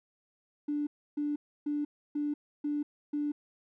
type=tone bursts; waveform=triangle; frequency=293.7 Hz; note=D4; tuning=in tune; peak=-25 dBFS; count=6; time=0.68-3.32 s; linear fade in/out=10 ms; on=190 ms; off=300 ms; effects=tanh soft clip ceiling -27 dBFS